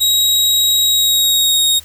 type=tone with pitch glide; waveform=sawtooth; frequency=3818 to 3748 Hz; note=A#7 to A#7; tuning=+41 to +9 cents; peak=-8 dBFS; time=0-1.8 s; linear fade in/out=20 ms; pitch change=-32 cents; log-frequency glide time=0.83-1.64 s; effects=added 78 Hz sine -42 dBFS peak until 1.84 s + white hiss -42 dBFS RMS until 1.84 s